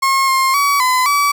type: tone with pitch steps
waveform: 35% pulse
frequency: 1080 / 1063 / 1135 / 1014 / 1146 Hz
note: C#6 / C6 / C#6 / B5 / D6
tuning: -45 / +27 / +41 / +45 / -43 cents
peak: -10 dBFS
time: 0.02-1.32 s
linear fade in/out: 10 ms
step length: 260 ms
effects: none